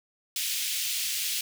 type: high-pass noise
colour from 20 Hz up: pink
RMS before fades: -30 dBFS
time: 0.36-1.41 s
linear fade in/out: 2 ms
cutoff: 2600 Hz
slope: 24 dB/octave
effects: none